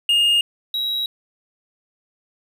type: tone pair in turn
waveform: triangle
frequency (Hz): 2837 / 3858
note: F7 / B7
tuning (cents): +27 / -41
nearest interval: perfect fourth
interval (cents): 532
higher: second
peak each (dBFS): -12 / -19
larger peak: first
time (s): 0.09-0.41 / 0.74-1.06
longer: neither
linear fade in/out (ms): 2
effects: none